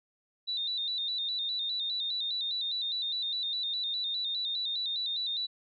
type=tone with vibrato; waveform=sine; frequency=3800 Hz; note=A#7; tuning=33 cents sharp; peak=-30 dBFS; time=0.47-5.47 s; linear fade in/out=20 ms; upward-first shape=square; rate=4.9 Hz; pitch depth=66 cents each way; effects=none